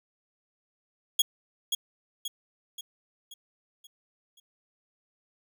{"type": "tone with echo", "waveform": "sawtooth", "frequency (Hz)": 3322, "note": "G#7", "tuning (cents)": 0, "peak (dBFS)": -16, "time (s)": [1.19, 1.22], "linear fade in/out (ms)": 5, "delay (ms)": 530, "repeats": 6, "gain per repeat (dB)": -6, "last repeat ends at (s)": 4.4, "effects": []}